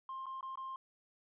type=tone with dropouts; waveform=sine; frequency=1058 Hz; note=C6; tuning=19 cents sharp; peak=-39 dBFS; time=0.09-0.76 s; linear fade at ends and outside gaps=2 ms; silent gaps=0.258-0.265 / 0.409-0.428 / 0.556-0.574 s; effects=tanh soft clip ceiling -38 dBFS